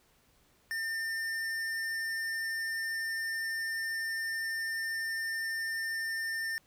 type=tone with hard clipping; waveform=sine; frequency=1803 Hz; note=A6; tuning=42 cents sharp; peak=-34 dBFS; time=0.71-6.58 s; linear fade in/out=0 ms; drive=13 dB; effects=pink hiss -67 dBFS RMS until 6.66 s